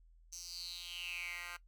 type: tone with high-pass filter sweep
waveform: 10% pulse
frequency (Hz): 174.61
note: F3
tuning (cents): 0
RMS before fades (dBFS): -45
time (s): 0.32-1.57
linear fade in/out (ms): 10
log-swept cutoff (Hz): 6000 to 1600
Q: 7.2
effects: noise-tail reverb RT60 0.1 s tail -18 dB re dry + added 41 Hz sine -60 dBFS peak until 1.67 s